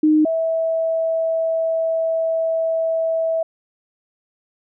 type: tone pair in turn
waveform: sine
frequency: 307.7 / 652 Hz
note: D#4 / E5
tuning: -19 / -19 cents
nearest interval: octave + minor second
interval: 1300 cents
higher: second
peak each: -11 / -17 dBFS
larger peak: first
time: 0.03-0.25 / 0.25-3.43 s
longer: second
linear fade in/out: 5 ms
effects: none